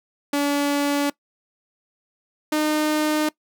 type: tone pair in turn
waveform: sawtooth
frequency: 286.3 / 305.3 Hz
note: D4 / D#4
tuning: -44 / -33 cents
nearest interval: minor second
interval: 111 cents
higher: second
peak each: -15 / -15 dBFS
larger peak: neither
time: 0.33-1.1 / 2.52-3.29 s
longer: neither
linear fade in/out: 5 ms
effects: noise-tail reverb RT60 0.1 s tail -21 dB re dry